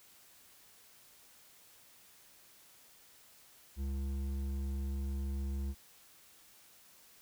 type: tone with hard clipping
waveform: triangle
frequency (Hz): 68.2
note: C#2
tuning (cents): -28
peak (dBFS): -36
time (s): 3.76-5.75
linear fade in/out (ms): 50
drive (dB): 13
effects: white hiss -61 dBFS RMS until 7.21 s

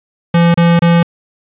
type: tone with dropouts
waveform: square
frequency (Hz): 170.2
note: F3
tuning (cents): -44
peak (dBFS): -7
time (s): 0.34-1.03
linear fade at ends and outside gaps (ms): 5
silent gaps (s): 0.543-0.574 / 0.793-0.82
effects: resampled to 8000 Hz + 7-bit

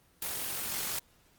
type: noise with amplitude modulation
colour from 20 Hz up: white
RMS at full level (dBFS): -33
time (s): 0.22-0.99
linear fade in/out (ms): 2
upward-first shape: sine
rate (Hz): 46.3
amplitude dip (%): 40
effects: pink hiss -65 dBFS RMS until 1.38 s + Opus 24 kbps

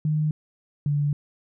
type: tone pair in turn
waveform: sine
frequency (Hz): 153.1 / 145.35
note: D#3 / D3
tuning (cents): -28 / -18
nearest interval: minor second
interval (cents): 90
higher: first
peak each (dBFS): -20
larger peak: neither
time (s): 0.05-0.31 / 0.86-1.13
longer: second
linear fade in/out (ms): 2
effects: none

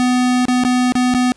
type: tone with dropouts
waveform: square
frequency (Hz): 249.8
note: B3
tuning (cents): +20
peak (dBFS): -13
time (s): 0-1.32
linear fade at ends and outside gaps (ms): 0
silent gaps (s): 0.454-0.483 / 0.637-0.649 / 0.922-0.953 / 1.139-1.147
effects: pink hiss -51 dBFS RMS until 1.36 s + resampled to 22050 Hz

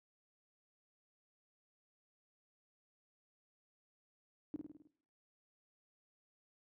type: tone with echo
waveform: sine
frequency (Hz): 299.7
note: D4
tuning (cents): +35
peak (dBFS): -37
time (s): 4.54-4.56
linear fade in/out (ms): 0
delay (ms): 52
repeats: 6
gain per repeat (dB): -4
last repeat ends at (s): 4.872
effects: noise-tail reverb RT60 0.8 s tail -22 dB re dry + high-pass 80 Hz 12 dB/octave

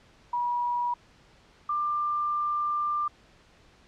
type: tone pair in turn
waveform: sine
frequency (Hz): 966 / 1190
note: B5 / D6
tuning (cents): -39 / +22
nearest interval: major third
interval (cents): 361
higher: second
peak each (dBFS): -25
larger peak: neither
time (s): 0.33-0.94 / 1.69-3.08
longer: second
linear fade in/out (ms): 5
effects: pink hiss -58 dBFS RMS until 3.87 s + low-pass 5000 Hz 12 dB/octave

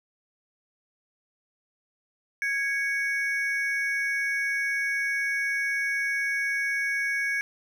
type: ring-modulated tone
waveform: triangle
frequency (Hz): 1942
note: B6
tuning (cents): -30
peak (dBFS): -20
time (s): 2.42-7.41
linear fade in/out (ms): 0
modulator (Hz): 289
effects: none

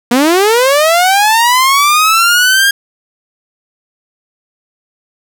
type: linear sweep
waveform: sawtooth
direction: up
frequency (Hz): 231.5 to 1628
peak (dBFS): -3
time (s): 0.11-2.71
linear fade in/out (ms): 5
effects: none

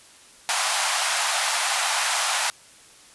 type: high-pass noise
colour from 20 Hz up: pink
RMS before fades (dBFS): -23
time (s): 0.49-2.5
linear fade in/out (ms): 0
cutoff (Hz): 690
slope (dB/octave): 48
effects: white hiss -50 dBFS RMS until 3.14 s + resampled to 24000 Hz

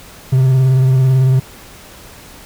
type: tone with vibrato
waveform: triangle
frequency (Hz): 130.81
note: C3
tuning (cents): 0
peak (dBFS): -6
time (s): 0.32-1.4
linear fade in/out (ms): 10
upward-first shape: sine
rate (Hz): 18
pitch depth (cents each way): 33
effects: pink hiss -38 dBFS RMS until 2.45 s

